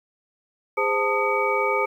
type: tone cluster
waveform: sine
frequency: 408.7 / 517 / 890 / 1236 / 2269 Hz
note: G#4 / C5 / A5 / D#6 / C#7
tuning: -28 / -21 / +20 / -12 / +40 cents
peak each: -26 dBFS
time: 0.77-1.86 s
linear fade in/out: 10 ms
effects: 9-bit